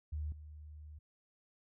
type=tone with level steps; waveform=sine; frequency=75.7 Hz; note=D#2; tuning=47 cents flat; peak=-36 / -48 dBFS; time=0.12-0.99 s; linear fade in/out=10 ms; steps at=0.32 s; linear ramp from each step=2 ms; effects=none